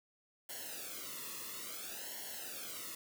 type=noise with flanger; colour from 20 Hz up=white; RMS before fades=-45 dBFS; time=0.49-2.95 s; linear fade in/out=5 ms; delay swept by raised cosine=0.81 to 1.32 ms; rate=0.58 Hz; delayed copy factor=-1; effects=none